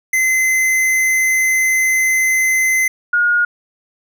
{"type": "tone pair in turn", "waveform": ["square", "sine"], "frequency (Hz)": [2053, 1434.8], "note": ["C7", "F6"], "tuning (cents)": [-33, 46], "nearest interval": "tritone", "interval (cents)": 621, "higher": "first", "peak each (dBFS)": [-13, -11], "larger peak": "second", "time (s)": [[0.13, 2.88], [3.13, 3.45]], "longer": "first", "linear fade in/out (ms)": 5, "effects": []}